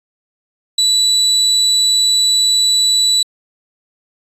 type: tone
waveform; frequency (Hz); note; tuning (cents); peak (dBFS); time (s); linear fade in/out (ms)
35% pulse; 3951; B7; 0; -8; 0.78-3.23; 5
effects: resampled to 32000 Hz